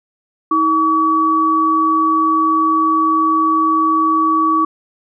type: tone pair together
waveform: sine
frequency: 319.3 / 1137.9 Hz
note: D#4 / C#6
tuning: +45 / +45 cents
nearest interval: octave + minor seventh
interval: 2200 cents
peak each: -17 / -12 dBFS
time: 0.51-4.65 s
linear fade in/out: 5 ms
effects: none